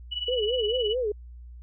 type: tone with tremolo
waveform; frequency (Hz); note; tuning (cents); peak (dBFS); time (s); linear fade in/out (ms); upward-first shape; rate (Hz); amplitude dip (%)
sine; 2947; F#7; -8; -25; 0.11-0.95; 20; triangle; 19; 85
type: tone with vibrato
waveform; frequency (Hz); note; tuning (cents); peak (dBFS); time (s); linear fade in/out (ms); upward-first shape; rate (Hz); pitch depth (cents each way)
sine; 461.6; A#4; -17; -24; 0.28-1.12; 5; sine; 4.6; 190
effects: added 60 Hz sine -41 dBFS peak until 1.62 s